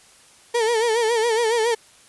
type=tone with vibrato; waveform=35% pulse; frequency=456.8 Hz; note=A#4; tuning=35 cents flat; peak=-16 dBFS; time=0.54-1.75 s; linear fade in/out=10 ms; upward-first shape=sine; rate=7.2 Hz; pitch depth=91 cents each way; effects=white hiss -51 dBFS RMS until 2.08 s + resampled to 24000 Hz